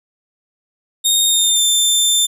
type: tone with pitch glide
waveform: 20% pulse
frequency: 3700 to 3570 Hz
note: A#7 to A7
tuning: -14 to +24 cents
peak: -6 dBFS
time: 1.04-2.27 s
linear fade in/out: 20 ms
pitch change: -62 cents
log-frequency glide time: 1.27-1.62 s
effects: none